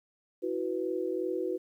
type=chord; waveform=sine; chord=E suspended second; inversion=none; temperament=equal with one note detuned; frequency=327.5 / 370 / 493.9 Hz; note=E4 / F#4 / B4; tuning=-11 / 0 / 0 cents; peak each=-35 / -32 / -35 dBFS; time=0.42-1.58 s; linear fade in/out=20 ms; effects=11-bit